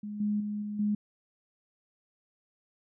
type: tone with level steps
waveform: sine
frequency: 208.4 Hz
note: G#3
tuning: 6 cents sharp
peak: -35 / -26 / -31 / -33 / -25 dBFS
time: 0.03-0.95 s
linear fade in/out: 5 ms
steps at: 0.2 / 0.4 / 0.62 / 0.79 s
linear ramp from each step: 5 ms
effects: none